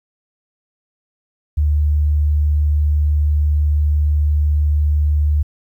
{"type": "tone", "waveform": "sine", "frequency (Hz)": 74.5, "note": "D2", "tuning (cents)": 25, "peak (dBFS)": -12, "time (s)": [1.57, 5.43], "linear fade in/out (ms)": 10, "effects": ["9-bit"]}